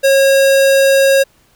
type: tone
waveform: square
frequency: 544 Hz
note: C#5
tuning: 33 cents flat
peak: -8 dBFS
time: 0.03-1.24 s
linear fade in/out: 20 ms
effects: pink hiss -53 dBFS RMS until 1.55 s